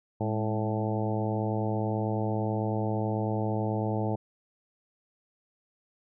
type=harmonic tone with a mistuned harmonic; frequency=109.1 Hz; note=A2; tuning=14 cents flat; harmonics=1 / 2 / 3 / 4 / 5 / 6 / 7 / 8; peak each=-30 / -33 / -35 / -36 / -37 / -38 / -38 / -39 dBFS; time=0.2-4.16 s; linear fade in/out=10 ms; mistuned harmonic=2; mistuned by=-60 cents; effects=none